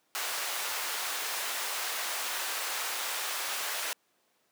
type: high-pass noise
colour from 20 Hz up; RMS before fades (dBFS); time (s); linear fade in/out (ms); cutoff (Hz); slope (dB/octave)
pink; -34; 0.15-3.93; 0; 880; 12
effects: pink hiss -71 dBFS RMS until 4.51 s + high-pass 300 Hz 12 dB/octave